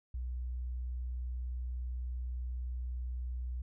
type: tone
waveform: sine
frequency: 61.74 Hz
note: B1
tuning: in tune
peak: -35 dBFS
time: 0.14-3.62 s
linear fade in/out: 5 ms
effects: none